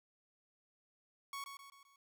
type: tone with echo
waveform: sawtooth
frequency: 1111 Hz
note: C#6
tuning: 4 cents sharp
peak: -38 dBFS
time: 1.33-1.44 s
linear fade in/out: 2 ms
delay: 130 ms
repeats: 4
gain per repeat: -6 dB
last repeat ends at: 1.96 s
effects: 13-bit